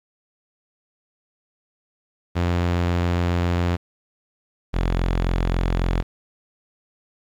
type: tone pair in turn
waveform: sawtooth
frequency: 87.31 / 43.66 Hz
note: F2 / F1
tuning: 0 / 0 cents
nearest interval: octave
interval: 1200 cents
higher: first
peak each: -15 dBFS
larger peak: neither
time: 2.35-3.77 / 4.73-6.03 s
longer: first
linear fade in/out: 20 ms
effects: low-pass 4000 Hz 12 dB/octave + 9-bit